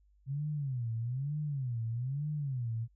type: tone with vibrato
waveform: sine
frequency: 130.81 Hz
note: C3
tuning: in tune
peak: -32 dBFS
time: 0.26-2.88 s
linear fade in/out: 50 ms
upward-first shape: sine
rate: 1.1 Hz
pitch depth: 250 cents each way
effects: added 50 Hz sine -63 dBFS peak until 2.95 s